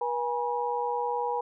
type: tone cluster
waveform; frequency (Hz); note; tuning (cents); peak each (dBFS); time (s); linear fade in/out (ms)
sine; 482.9 / 826 / 964; B4 / G#5 / B5; -39 / -10 / -42; -31; 0.01-1.41; 5
effects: none